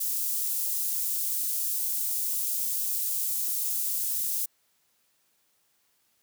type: high-pass noise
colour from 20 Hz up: white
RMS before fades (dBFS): -29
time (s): 0-4.46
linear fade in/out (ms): 10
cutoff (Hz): 8700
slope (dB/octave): 12
effects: white hiss -70 dBFS RMS until 6.22 s + high-pass 60 Hz 12 dB/octave